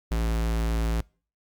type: tone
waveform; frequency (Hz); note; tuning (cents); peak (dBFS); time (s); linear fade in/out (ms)
square; 56; A1; +31; -24; 0.11-1.01; 5
effects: noise-tail reverb RT60 0.4 s tail -25 dB re dry + Opus 48 kbps